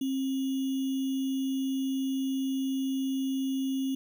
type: tone with sample-and-hold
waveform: sine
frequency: 267.1 Hz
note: C4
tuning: 36 cents sharp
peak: -27 dBFS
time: 0.01-3.95 s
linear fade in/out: 5 ms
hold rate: 3150 Hz
effects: none